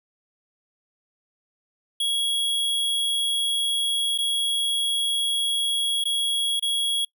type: tone with dropouts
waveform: square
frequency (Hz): 3322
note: G#7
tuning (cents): 0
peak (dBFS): -22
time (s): 2-7.05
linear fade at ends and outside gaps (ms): 5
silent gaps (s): 4.178-4.185 / 6.04-6.054 / 6.597-6.624
effects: noise-tail reverb RT60 0.1 s tail -25 dB re dry